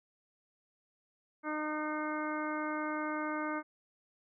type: harmonic tone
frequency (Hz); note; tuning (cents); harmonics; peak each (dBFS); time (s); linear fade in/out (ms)
305.1; D#4; -34; 1 / 2 / 3 / 4 / 5 / 6 / 7; -37 / -41 / -42 / -40 / -42 / -53 / -45; 1.43-3.63; 50
effects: none